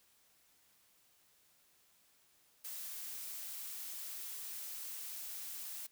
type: noise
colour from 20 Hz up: blue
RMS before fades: -45 dBFS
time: 2.64-5.87 s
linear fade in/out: 10 ms
effects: white hiss -70 dBFS RMS until 5.91 s